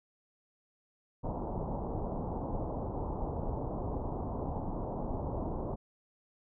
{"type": "low-pass noise", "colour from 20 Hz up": "pink", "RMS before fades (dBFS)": -36, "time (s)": [1.23, 5.76], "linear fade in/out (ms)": 20, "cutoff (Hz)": 980, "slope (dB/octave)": 48, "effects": []}